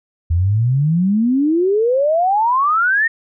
sine exponential sweep, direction up, 80.3 to 1870 Hz, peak -12 dBFS, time 0.3-3.08 s, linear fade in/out 10 ms, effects none

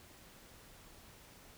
silence, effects pink hiss -58 dBFS RMS until 1.57 s

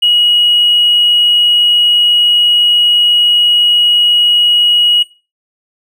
triangle tone, 2903 Hz, F#7, 34 cents flat, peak -4 dBFS, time 0.02-5.03 s, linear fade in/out 10 ms, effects noise-tail reverb RT60 0.3 s tail -20 dB re dry + tanh soft clip ceiling -3 dBFS

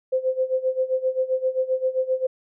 sine tone with tremolo, 518 Hz, C5, 17 cents flat, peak -17 dBFS, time 0.12-2.27 s, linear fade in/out 10 ms, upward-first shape sine, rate 7.6 Hz, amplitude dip 85%, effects none

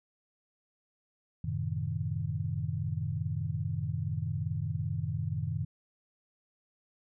sine chord, F# diminished seventh, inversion none, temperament equal, 92.5 / 110 / 130.81 / 155.56 Hz, F#2 / A2 / C3 / Eb3, 0 / 0 / 0 / 0 cents, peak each -36 / -36 / -37 / -35 dBFS, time 1.44-5.65 s, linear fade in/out 5 ms, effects none

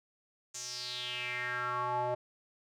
square tone with band-pass filter sweep, 123.47 Hz, B2, in tune, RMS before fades -36 dBFS, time 0.54-2.15 s, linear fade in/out 10 ms, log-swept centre 6900 to 670 Hz, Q 5, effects none

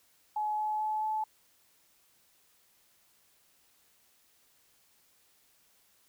sine tone with pitch steps, 849 / 854.4 / 859.9 / 865.3 Hz, G#5 / G#5 / A5 / A5, +38 / +49 / -40 / -29 cents, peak -29 dBFS, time 0.36-1.24 s, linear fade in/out 5 ms, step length 220 ms, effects white hiss -67 dBFS RMS until 6.08 s

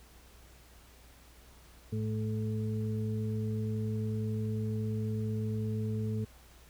harmonic tone, 108.6 Hz, A2, 22 cents flat, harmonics 1 / 2 / 4, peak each -32 / -36 / -41 dBFS, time 1.92-6.25 s, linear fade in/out 10 ms, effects added 60 Hz sine -57 dBFS peak until 6.69 s + pink hiss -59 dBFS RMS until 6.69 s

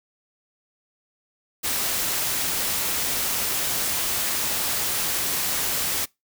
white noise, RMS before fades -25 dBFS, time 1.63-6.06 s, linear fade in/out 20 ms, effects noise-tail reverb RT60 0.2 s tail -24 dB re dry

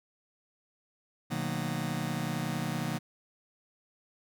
sawtooth chord, B major seventh, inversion none, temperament just, 123.47 / 154.34 / 185.21 / 231.5 Hz, B2 / D#3 / F#3 / A#3, 0 / -14 / +2 / -12 cents, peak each -34 / -30 / -33 / -33 dBFS, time 1.3-2.99 s, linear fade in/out 20 ms, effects none

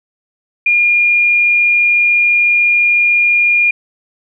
sine tone, 2418 Hz, D7, 50 cents sharp, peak -8 dBFS, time 0.66-3.71 s, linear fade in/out 5 ms, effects none

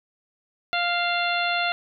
harmonic tone with a mistuned harmonic, 698.5 Hz, F5, in tune, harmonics 1 / 2 / 3 / 4 / 5 / 6, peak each -26 / -27 / -30 / -29 / -31 / -34 dBFS, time 0.73-1.72 s, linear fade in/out 0 ms, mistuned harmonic 4, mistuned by -28 cents, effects none

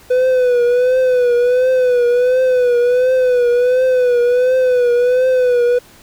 triangle tone with vibrato, 498.1 Hz, B4, 15 cents sharp, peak -8 dBFS, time 0.1-5.79 s, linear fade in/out 10 ms, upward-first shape triangle, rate 1.4 Hz, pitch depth 70 cents each way, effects pink hiss -44 dBFS RMS until 6.02 s

